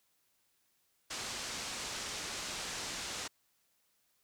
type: low-pass noise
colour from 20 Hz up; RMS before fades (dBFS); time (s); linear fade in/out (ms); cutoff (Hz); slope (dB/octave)
white; -41; 1.1-3.28; 10; 7400; 24
effects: white hiss -75 dBFS RMS until 4.23 s